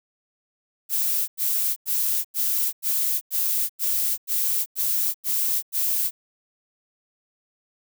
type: noise bursts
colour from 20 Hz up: violet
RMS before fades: -23 dBFS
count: 11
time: 0.89-6.11 s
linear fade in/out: 50 ms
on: 390 ms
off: 93 ms
effects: none